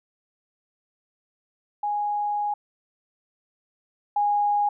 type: tone pair in turn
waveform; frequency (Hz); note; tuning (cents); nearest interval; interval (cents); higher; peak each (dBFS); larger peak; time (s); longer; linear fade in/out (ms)
sine; 828 / 823.6; G#5 / G#5; -5 / -15; unison; 10; first; -23 / -19; second; 1.83-2.54 / 4.16-4.69; first; 5
effects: none

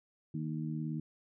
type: harmonic tone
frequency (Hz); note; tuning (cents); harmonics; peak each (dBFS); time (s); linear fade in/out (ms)
77.78; D#2; 0; 2 / 3 / 4; -36 / -40 / -42; 0.34-1; 5
effects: none

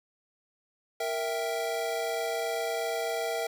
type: chord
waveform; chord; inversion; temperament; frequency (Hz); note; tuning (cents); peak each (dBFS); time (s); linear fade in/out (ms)
square; E diminished; second; equal with one note detuned; 464.8 / 659.3 / 784; Bb4 / E5 / G5; -5 / 0 / 0; -34 / -33 / -37; 1-3.47; 5
effects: none

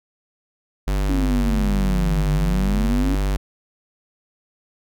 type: tone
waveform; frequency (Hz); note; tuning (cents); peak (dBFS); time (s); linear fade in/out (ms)
square; 49; G1; 0; -19; 0.87-3.37; 10
type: exponential two-way sweep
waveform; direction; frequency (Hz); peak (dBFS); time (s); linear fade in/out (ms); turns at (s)
sine; down then up; 281.9 to 149.3 to 281.9; -21; 1.09-3.15; 5; 2.31
effects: none

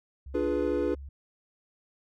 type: tone with pitch glide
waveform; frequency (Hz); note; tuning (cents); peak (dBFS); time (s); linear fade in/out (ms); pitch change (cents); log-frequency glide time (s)
sine; 67.7 to 69.12; C#2 to C#2; -40 to -4; -39; 0.26-1.09; 5; +36; 0.55-0.94
type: chord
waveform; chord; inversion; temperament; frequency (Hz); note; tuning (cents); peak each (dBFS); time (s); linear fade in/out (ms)
triangle; D diminished seventh; none; equal with one note detuned; 293.7 / 349.2 / 419.9 / 493.9; D4 / F4 / Ab4 / Cb5; 0 / 0 / +19 / 0; -29; 0.34-0.95; 10
effects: none

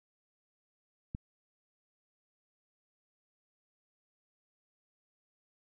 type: click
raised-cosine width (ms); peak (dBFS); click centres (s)
5; -25; 1.149
effects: none

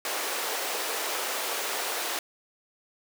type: high-pass noise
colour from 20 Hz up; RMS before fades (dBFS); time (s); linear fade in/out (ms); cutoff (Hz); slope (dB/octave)
pink; -31; 0.05-2.19; 2; 420; 24
effects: none

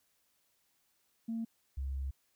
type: tone pair in turn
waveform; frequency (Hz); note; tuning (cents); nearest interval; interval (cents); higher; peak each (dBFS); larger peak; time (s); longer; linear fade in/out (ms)
sine; 227.4 / 67.61; A#3 / C#2; -43 / -43; octave + major sixth; 2100; first; -33 / -33; neither; 1.28-1.45 / 1.77-2.11; second; 10
effects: tanh soft clip ceiling -30 dBFS + white hiss -75 dBFS RMS until 2.35 s

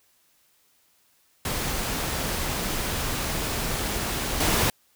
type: noise with level steps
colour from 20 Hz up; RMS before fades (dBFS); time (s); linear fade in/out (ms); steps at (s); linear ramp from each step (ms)
pink; -28 / -22; 1.45-4.7; 2; 4.4; 5
effects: white hiss -64 dBFS RMS until 4.95 s

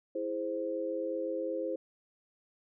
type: chord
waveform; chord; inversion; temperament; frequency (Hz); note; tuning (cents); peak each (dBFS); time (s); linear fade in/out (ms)
sine; E augmented; none; equal; 329.6 / 415.3 / 523.3; E4 / G#4 / B#4; 0 / 0 / 0; -37 / -39 / -34; 0.15-1.76; 5
effects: none

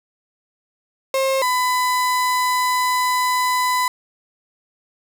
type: tone pair in turn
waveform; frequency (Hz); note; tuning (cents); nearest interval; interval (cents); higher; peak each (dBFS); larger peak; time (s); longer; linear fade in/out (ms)
35% pulse; 534 / 1001.7; C5 / B5; +35 / +24; major seventh; 1089; second; -15 / -15; neither; 1.14-1.42 / 1.42-3.88; second; 2
effects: none

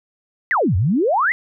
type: exponential two-way sweep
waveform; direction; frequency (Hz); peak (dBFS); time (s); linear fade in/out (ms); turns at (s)
sine; down then up; 2093 to 82.41 to 2093; -14; 0.51-1.32; 0; 0.76
effects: none

